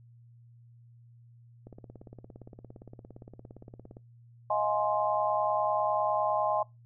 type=click train; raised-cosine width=2 ms; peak=-33 dBFS; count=41; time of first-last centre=1.67-3.969 s; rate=17.4 Hz
type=chord; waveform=sine; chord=F minor seventh; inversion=third; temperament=just; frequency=628.6 / 698.5 / 838.1 / 1047.7 Hz; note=Eb5 / F5 / Ab5 / C6; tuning=+18 / 0 / +16 / +2 cents; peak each=-30 / -35 / -30 / -31 dBFS; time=4.5-6.63 s; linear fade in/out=5 ms
effects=noise-tail reverb RT60 0.2 s tail -23 dB re dry + added 118 Hz sine -53 dBFS peak until 6.85 s